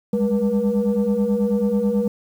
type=tone cluster; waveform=sine; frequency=199.7 / 208.9 / 482.1 Hz; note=G3 / G#3 / B4; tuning=+32 / +10 / -42 cents; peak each=-21 / -19 / -20 dBFS; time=0.13-2.08 s; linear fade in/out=5 ms; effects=tanh soft clip ceiling -12 dBFS + 8-bit